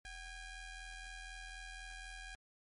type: ring-modulated tone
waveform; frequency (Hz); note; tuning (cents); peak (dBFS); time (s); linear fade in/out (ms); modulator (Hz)
sawtooth; 800; G5; +35; -40; 0.05-2.35; 0; 842
effects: MP3 48 kbps